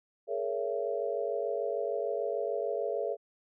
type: chord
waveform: sine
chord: A# half-diminished seventh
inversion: third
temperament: just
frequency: 419.5 / 466.2 / 559.4 / 671.3 Hz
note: G#4 / A#4 / C#5 / E5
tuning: +17 / 0 / +16 / +31 cents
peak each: -35 / -35 / -35 / -36 dBFS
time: 0.27-3.17 s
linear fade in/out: 50 ms
effects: none